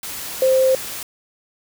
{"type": "tone in noise", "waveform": "sine", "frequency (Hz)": 523.3, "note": "C5", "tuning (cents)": 0, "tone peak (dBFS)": -12, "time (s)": [0.42, 0.75], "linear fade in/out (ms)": 2, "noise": "white", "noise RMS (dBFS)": -30, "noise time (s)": [0.03, 1.03], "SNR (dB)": 15, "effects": []}